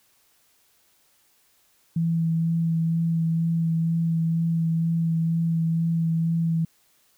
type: tone with vibrato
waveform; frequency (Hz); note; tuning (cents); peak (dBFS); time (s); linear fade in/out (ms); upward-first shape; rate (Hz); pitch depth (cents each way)
sine; 164.81; E3; 0; -20; 1.96-6.65; 5; sine; 2.1; 14
effects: white hiss -63 dBFS RMS until 7.17 s